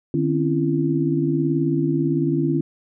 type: tone cluster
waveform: sine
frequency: 151 / 257.4 / 275.6 / 336.6 Hz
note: D3 / C4 / C#4 / E4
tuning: +48 / -28 / -10 / +36 cents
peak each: -22 / -28 / -23 / -22 dBFS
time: 0.14-2.61 s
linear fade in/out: 2 ms
effects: none